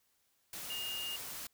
sine tone in noise, 2836 Hz, F7, 26 cents sharp, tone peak -38 dBFS, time 0.7-1.16 s, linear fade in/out 2 ms, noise white, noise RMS -44 dBFS, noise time 0.53-1.47 s, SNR +3 dB, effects white hiss -75 dBFS RMS until 1.53 s

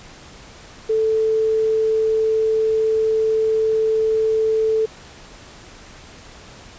sine tone, 440 Hz, A4, in tune, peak -15 dBFS, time 0.89-4.86 s, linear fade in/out 10 ms, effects pink hiss -42 dBFS RMS until 6.78 s + resampled to 16000 Hz

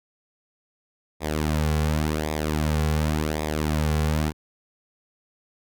sawtooth tone with flanger, 76.8 Hz, D#2, 22 cents flat, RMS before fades -24 dBFS, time 1.2-4.33 s, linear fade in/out 50 ms, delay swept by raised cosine 0.68 to 3.28 ms, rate 0.9 Hz, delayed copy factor -0.7, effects none

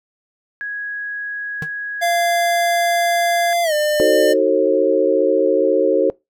sine tone, 1661.2 Hz, G#6, in tune, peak -23 dBFS, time 0.61-3.53 s, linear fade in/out 0 ms
square tone with exponential decay, 153.5 Hz, D#3, 23 cents flat, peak -22 dBFS, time 1.62-1.7 s, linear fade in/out 2 ms, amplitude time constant 16 ms
square tone with pitch glide, 690 to 600.7 Hz, F5 to D5, -21 to +39 cents, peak -16 dBFS, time 2.01-4.34 s, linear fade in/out 20 ms, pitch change -240 cents, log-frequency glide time 3.63-3.73 s
sine chord, D# diminished seventh, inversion none, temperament just, 311.1 / 373.4 / 448 / 537.6 Hz, D#4 / F#4 / A4 / C5, 0 / +16 / +31 / +47 cents, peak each -21 / -18 / -17 / -16 dBFS, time 4-6.1 s, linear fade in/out 0 ms
effects noise-tail reverb RT60 0.2 s tail -23 dB re dry

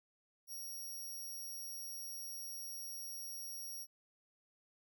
10% pulse tone, 5630 Hz, F8, 13 cents sharp, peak -38 dBFS, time 0.47-3.87 s, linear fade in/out 50 ms, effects none

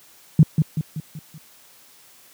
sine tone with echo, 155.56 Hz, D#3, in tune, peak -6 dBFS, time 0.39-0.43 s, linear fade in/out 2 ms, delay 190 ms, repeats 5, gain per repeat -6 dB, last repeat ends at 1.38 s, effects white hiss -51 dBFS RMS until 2.33 s + high-pass 100 Hz 12 dB/octave

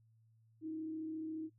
sine tone with frequency modulation, 316.8 Hz, D#4, 31 cents sharp, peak -39 dBFS, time 0.61-1.5 s, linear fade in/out 50 ms, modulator 34.3 Hz, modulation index 0.26, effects noise-tail reverb RT60 0.1 s tail -19 dB re dry + added 112 Hz sine -66 dBFS peak until 1.58 s

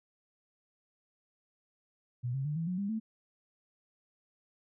sine tone with pitch steps, 122.5 / 135.14 / 149.08 / 164.47 / 181.43 / 200.2 / 220.8 Hz, B2 / C#3 / D3 / E3 / F#3 / G3 / A3, -14 / -44 / +26 / -4 / -34 / +37 / +6 cents, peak -31 dBFS, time 2.23-3 s, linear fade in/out 20 ms, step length 110 ms, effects none

